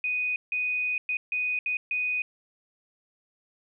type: tone bursts at uneven times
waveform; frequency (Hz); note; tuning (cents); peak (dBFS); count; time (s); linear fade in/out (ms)
sine; 2488; D#7; -1; -25; 6; 0.04-0.36 / 0.52-0.98 / 1.09-1.17 / 1.32-1.59 / 1.66-1.77 / 1.91-2.22; 2
effects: none